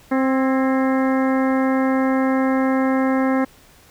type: harmonic tone with a mistuned harmonic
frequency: 263.7 Hz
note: C4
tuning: 14 cents sharp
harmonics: 1 / 2 / 3 / 4 / 5 / 6 / 7 / 8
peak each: -17 / -23 / -27 / -29 / -31 / -33 / -34 / -35 dBFS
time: 0.11-3.45 s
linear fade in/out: 10 ms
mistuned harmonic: 6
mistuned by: +58 cents
effects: pink hiss -50 dBFS RMS until 3.9 s